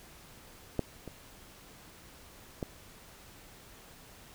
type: clicks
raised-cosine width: 2 ms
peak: -15 / -28 / -20 dBFS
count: 3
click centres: 0.793 / 1.077 / 2.628 s
effects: pink hiss -54 dBFS RMS until 4.34 s